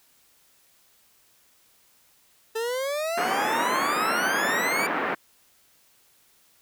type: exponential sweep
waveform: 40% pulse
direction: up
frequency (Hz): 440 to 2349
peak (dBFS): -25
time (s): 2.55-4.87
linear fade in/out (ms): 10
type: band-pass noise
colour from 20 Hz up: white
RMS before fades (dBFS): -27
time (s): 3.17-5.15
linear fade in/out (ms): 10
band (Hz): 210 to 1800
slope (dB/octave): 24
effects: white hiss -61 dBFS RMS until 6.61 s